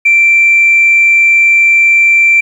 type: tone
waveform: sine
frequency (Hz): 2349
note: D7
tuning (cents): 0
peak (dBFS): -3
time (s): 0.05-2.41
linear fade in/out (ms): 10
effects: tanh soft clip ceiling 0 dBFS + 7-bit